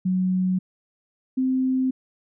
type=tone pair in turn; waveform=sine; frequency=185 / 259.7 Hz; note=F#3 / C4; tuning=0 / -13 cents; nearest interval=tritone; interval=587 cents; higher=second; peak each=-19 dBFS; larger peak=neither; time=0.05-0.59 / 1.37-1.91 s; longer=neither; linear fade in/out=10 ms; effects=none